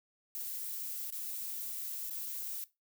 violet noise with dropouts, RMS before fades -40 dBFS, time 0.35-2.64 s, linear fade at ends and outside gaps 0 ms, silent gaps 1.103-1.124 / 2.097-2.108 s, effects noise-tail reverb RT60 0.2 s tail -17 dB re dry

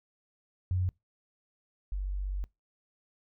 sine tone pair in turn, 91.5 / 47.91 Hz, F#2 / G1, -19 / -39 cents, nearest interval major seventh, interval 1120 cents, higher first, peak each -26 / -30 dBFS, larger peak first, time 0.71-0.89 / 1.92-2.44 s, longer second, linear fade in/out 0 ms, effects noise-tail reverb RT60 0.2 s tail -24 dB re dry

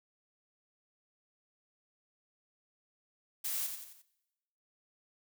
blue noise with echo, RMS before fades -36 dBFS, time 3.44-3.67 s, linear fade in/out 10 ms, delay 88 ms, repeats 4, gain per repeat -6 dB, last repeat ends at 4.022 s, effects noise-tail reverb RT60 1.0 s tail -21 dB re dry

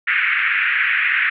pink band-pass noise, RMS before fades -18 dBFS, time 0.07-1.3 s, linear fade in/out 10 ms, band 1500 to 2500 Hz, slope 48 dB/octave, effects none

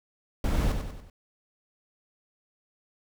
brown noise with echo, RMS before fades -25 dBFS, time 0.44-0.72 s, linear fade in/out 2 ms, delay 95 ms, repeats 4, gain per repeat -6 dB, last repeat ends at 1.1 s, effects none

